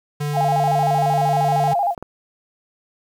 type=tone with pitch glide; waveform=square; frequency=146.83 to 147.77 Hz; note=D3 to D3; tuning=0 to +11 cents; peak=-22 dBFS; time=0.2-1.74 s; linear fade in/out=10 ms; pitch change=+11 cents; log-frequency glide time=0.36-0.52 s
type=tone with vibrato; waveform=sine; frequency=751 Hz; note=F#5; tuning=26 cents sharp; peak=-16 dBFS; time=0.33-1.95 s; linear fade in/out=50 ms; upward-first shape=square; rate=13 Hz; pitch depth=130 cents each way
type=clicks; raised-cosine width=1 ms; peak=-18 dBFS; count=2; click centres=1.978 / 2.026 s
effects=8-bit